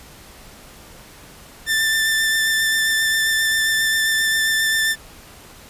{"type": "tone with vibrato", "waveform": "sawtooth", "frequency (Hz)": 1776, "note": "A6", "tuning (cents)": 16, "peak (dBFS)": -13, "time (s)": [1.66, 4.96], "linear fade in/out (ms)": 50, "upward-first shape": "triangle", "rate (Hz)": 7.5, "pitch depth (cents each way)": 16, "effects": ["pink hiss -43 dBFS RMS until 5.69 s", "resampled to 32000 Hz"]}